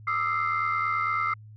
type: tone cluster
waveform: sine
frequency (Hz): 1190 / 1274 / 1343 / 2090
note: D6 / D#6 / E6 / C7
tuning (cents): +22 / +41 / +32 / -2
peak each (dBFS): -29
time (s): 0.07-1.34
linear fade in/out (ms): 5
effects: tanh soft clip ceiling -16 dBFS + added 107 Hz sine -44 dBFS peak until 1.56 s